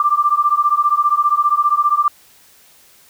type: beating tone pair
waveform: sine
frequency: 1175 / 1190 Hz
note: D6 / D6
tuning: +1 / +22 cents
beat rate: 15 Hz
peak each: -15 dBFS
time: 0-2.08 s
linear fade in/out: 2 ms
effects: white hiss -49 dBFS RMS until 3.09 s